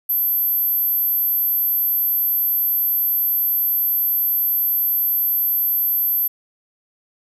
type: tone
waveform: sine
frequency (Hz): 12270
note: G9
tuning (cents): -38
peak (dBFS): -15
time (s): 0.09-6.28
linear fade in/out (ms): 10
effects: tanh soft clip ceiling -13 dBFS